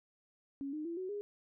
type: tone with pitch steps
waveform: sine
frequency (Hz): 277.2 / 305.8 / 337.4 / 372.2 / 410.6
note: C#4 / D#4 / E4 / F#4 / G#4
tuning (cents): 0 / -30 / +40 / +10 / -20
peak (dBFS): -37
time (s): 0.61-1.21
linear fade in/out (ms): 0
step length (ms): 120
effects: none